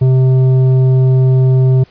triangle tone with tanh clipping, 130 Hz, C3, 11 cents flat, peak -8 dBFS, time 0.01-1.84 s, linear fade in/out 10 ms, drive 13 dB, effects pink hiss -47 dBFS RMS until 1.9 s + resampled to 11025 Hz

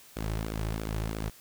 sawtooth tone with flanger, 54.1 Hz, A1, 29 cents flat, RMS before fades -33 dBFS, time 0.16-1.3 s, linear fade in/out 10 ms, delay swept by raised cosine 1 to 4.3 ms, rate 3 Hz, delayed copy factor -0.6, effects white hiss -54 dBFS RMS until 1.4 s

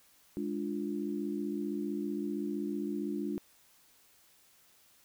sine chord, D diminished, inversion second, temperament equal, 207.7 / 293.7 / 349.2 Hz, Ab3 / D4 / F4, 0 / 0 / 0 cents, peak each -37 / -36 / -38 dBFS, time 0.37-3.38 s, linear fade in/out 0 ms, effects white hiss -64 dBFS RMS until 5.04 s

